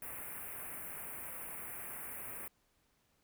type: band-stop noise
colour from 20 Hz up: white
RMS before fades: -45 dBFS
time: 0.02-2.48 s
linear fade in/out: 2 ms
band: 2500 to 9300 Hz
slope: 48 dB/octave
effects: pink hiss -75 dBFS RMS until 3.23 s